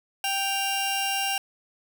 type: tone pair together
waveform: sawtooth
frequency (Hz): 784 / 2794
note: G5 / F7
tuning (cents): 0 / 0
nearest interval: octave + minor seventh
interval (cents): 2200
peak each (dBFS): -24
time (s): 0.24-1.38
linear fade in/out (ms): 2
effects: none